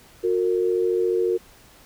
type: tone pair together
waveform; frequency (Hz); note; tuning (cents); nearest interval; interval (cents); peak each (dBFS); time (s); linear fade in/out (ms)
sine; 363 / 457.4; F#4 / A#4; -33 / -33; major third; 400; -21 / -22; 0.23-1.38; 20
effects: pink hiss -51 dBFS RMS until 1.85 s